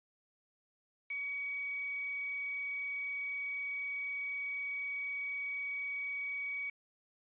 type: tone with quantisation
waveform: sine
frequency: 2262 Hz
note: C#7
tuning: 34 cents sharp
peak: -36 dBFS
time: 1.1-6.7 s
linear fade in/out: 5 ms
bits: 8
effects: resampled to 8000 Hz